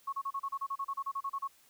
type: tone bursts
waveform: sine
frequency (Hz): 1101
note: C#6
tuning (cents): -12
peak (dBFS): -32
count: 16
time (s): 0.07-1.477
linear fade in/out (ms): 10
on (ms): 57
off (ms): 33
effects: white hiss -64 dBFS RMS until 1.69 s